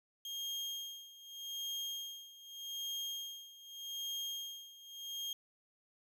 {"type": "tone with tremolo", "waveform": "35% pulse", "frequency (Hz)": 3230, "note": "G#7", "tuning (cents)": -49, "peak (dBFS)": -36, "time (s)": [0.25, 5.33], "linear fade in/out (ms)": 2, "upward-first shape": "sine", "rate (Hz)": 0.83, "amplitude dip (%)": 85, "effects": []}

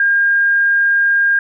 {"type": "tone", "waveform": "sine", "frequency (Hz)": 1612, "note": "G6", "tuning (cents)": 48, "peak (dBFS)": -10, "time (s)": [0, 1.39], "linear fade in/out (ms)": 2, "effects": []}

